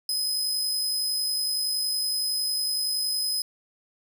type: tone with amplitude modulation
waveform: sawtooth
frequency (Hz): 5050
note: D#8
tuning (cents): +25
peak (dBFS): -21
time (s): 0.09-3.42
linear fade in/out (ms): 2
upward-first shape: sine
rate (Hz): 50.8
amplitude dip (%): 25
effects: none